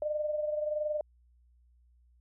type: tone pair together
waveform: sine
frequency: 601 / 622.3 Hz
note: D5 / D#5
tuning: +40 / 0 cents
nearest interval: minor second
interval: 60 cents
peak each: -30 / -38 dBFS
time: 0.02-1.01 s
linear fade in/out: 2 ms
effects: added 60 Hz sine -61 dBFS peak until 2.2 s